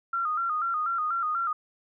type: tone with vibrato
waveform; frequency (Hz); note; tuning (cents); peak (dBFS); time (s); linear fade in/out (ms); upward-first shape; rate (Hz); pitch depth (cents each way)
sine; 1300; E6; -24; -25; 0.13-1.53; 5; square; 4.1; 87
effects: none